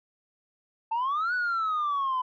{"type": "exponential two-way sweep", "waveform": "sine", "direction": "up then down", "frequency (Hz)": [880, 1496, 1003], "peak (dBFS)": -23, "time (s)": [0.91, 2.22], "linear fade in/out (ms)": 10, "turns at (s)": 1.34, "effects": ["tanh soft clip ceiling -23 dBFS"]}